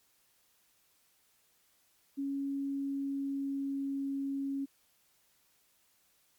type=tone with pitch glide; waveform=sine; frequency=277.2 to 275.3 Hz; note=C#4 to C#4; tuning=0 to -12 cents; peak=-32 dBFS; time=2.17-4.66 s; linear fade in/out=20 ms; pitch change=-12 cents; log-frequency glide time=2.54-4.05 s; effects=white hiss -70 dBFS RMS until 6.38 s + MP3 96 kbps